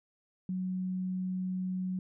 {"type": "tone", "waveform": "sine", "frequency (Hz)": 185, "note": "F#3", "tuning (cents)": 0, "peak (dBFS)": -31, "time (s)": [0.49, 1.99], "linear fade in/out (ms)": 2, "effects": []}